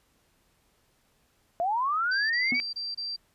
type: linear sweep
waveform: sine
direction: up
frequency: 660 to 2312 Hz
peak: -24 dBFS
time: 1.6-2.6 s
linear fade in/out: 0 ms
type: tone bursts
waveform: sine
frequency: 4702 Hz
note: D8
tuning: 1 cent sharp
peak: -31 dBFS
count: 5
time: 2.11-3.164 s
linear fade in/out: 10 ms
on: 190 ms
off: 26 ms
type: tone with exponential decay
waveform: triangle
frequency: 246.9 Hz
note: B3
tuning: in tune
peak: -23 dBFS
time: 2.52-2.63 s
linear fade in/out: 2 ms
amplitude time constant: 23 ms
effects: pink hiss -68 dBFS RMS until 3.34 s + resampled to 32000 Hz